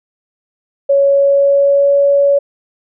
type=tone with pitch glide; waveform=sine; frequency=557 to 563.5 Hz; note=C#5 to C#5; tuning=+8 to +28 cents; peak=-7 dBFS; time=0.89-2.39 s; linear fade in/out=10 ms; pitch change=+20 cents; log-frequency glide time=1.05-2.05 s; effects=none